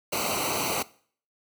pink noise with comb filter, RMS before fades -28 dBFS, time 0.12-0.83 s, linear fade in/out 10 ms, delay 0.58 ms, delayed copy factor -0.85, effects noise-tail reverb RT60 0.5 s tail -20 dB re dry + high-pass 80 Hz 12 dB/octave

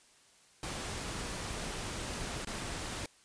pink noise with dropouts, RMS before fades -39 dBFS, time 0.63-3.06 s, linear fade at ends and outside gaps 2 ms, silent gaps 2.449-2.471 s, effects white hiss -63 dBFS RMS until 3.24 s + resampled to 22050 Hz

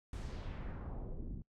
brown noise with low-pass filter sweep, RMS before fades -43 dBFS, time 0.13-1.42 s, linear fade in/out 2 ms, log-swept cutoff 10000 to 200 Hz, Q 1.3, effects noise-tail reverb RT60 0.1 s tail -24 dB re dry

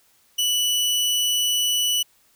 sawtooth tone, 2960 Hz, F#7, in tune, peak -16 dBFS, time 0.38-2.03 s, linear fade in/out 10 ms, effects white hiss -60 dBFS RMS until 2.35 s

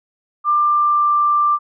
sine tone with pitch glide, 1190 to 1181.8 Hz, D6 to D6, +22 to +10 cents, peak -12 dBFS, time 0.44-1.59 s, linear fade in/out 50 ms, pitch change -12 cents, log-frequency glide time 0.58-1.14 s, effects none

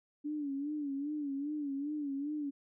sine tone with vibrato, 288 Hz, D4, 34 cents flat, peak -34 dBFS, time 0.24-2.51 s, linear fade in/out 20 ms, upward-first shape sine, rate 2.5 Hz, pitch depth 90 cents each way, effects none

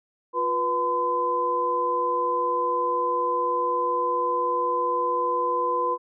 sine tone cluster, 353.6 / 490.6 / 1018 Hz, F4 / B4 / C6, +22 / -12 / -48 cents, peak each -32 / -27 / -23 dBFS, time 0.33-5.98 s, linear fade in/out 50 ms, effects none

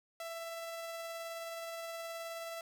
sawtooth tone with tremolo, 665 Hz, E5, 15 cents sharp, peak -36 dBFS, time 0.2-2.61 s, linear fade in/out 2 ms, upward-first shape triangle, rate 19 Hz, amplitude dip 25%, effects none

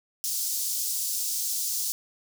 pink high-pass noise, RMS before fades -29 dBFS, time 0.24-1.92 s, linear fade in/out 0 ms, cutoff 5200 Hz, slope 24 dB/octave, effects none

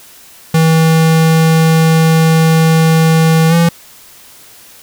square tone with pitch glide, 161.4 to 168.55 Hz, E3 to E3, -36 to +39 cents, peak -7 dBFS, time 0.54-3.69 s, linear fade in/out 5 ms, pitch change +75 cents, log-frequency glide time 3.49-3.54 s, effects white hiss -39 dBFS RMS until 4.82 s

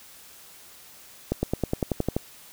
accelerating click train, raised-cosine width 2 ms, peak -10 dBFS, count 10, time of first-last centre 1.32-2.166 s, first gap 110 ms, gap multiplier 0.96, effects white hiss -49 dBFS RMS until 2.52 s

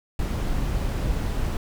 brown noise, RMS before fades -25 dBFS, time 0.19-1.57 s, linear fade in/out 2 ms, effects none

